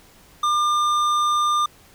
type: tone with tanh clipping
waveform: sine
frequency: 1200 Hz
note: D6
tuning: 37 cents sharp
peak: -19 dBFS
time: 0.43-1.66 s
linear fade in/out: 5 ms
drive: 13 dB
effects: pink hiss -51 dBFS RMS until 1.94 s